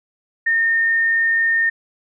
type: tone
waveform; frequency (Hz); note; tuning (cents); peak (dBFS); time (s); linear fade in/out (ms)
sine; 1826; A#6; -36; -14; 0.46-1.7; 10
effects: none